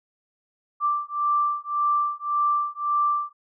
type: beating tone pair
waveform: sine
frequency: 1174.7 / 1176.5 Hz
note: D6 / D6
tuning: 0 / +3 cents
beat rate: 1.8 Hz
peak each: -24 dBFS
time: 0.8-3.33 s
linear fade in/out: 50 ms
effects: none